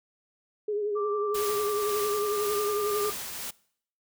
sine tone with vibrato, 415.6 Hz, G#4, 1 cent sharp, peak -26 dBFS, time 0.68-3.1 s, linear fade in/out 5 ms, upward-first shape sine, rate 11 Hz, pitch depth 42 cents each way
sine tone with pitch glide, 1174.7 to 1195.9 Hz, D6 to D6, 0 to +31 cents, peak -32 dBFS, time 0.95-3.12 s, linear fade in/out 20 ms, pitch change +31 cents, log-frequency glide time 2-2.55 s
white noise with tremolo, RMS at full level -34 dBFS, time 1.34-3.51 s, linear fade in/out 10 ms, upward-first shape triangle, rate 1.9 Hz, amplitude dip 40%
effects noise-tail reverb RT60 0.6 s tail -22 dB re dry

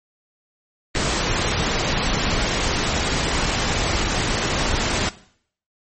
pink noise, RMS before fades -21 dBFS, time 0.95-5.09 s, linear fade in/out 0 ms, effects noise-tail reverb RT60 0.6 s tail -17 dB re dry + MP3 32 kbps

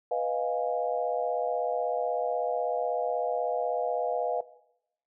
sine chord, F half-diminished seventh, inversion second, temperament equal, 493.9 / 622.3 / 698.5 / 830.6 Hz, Cb5 / Eb5 / F5 / Ab5, 0 / 0 / 0 / 0 cents, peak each -30 / -32 / -30 / -36 dBFS, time 0.11-4.41 s, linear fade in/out 5 ms, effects noise-tail reverb RT60 0.8 s tail -18 dB re dry

